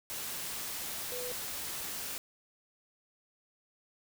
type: tone in noise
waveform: sine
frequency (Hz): 495.8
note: B4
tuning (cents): +7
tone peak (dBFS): -39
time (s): 1.12-1.32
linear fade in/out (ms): 0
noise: white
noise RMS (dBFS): -39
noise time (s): 0.1-2.18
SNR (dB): -3
effects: none